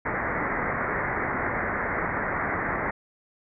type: low-pass noise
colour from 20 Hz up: white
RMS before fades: -28 dBFS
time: 0.05-2.91 s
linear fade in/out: 10 ms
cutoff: 2100 Hz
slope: 96 dB/octave
effects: none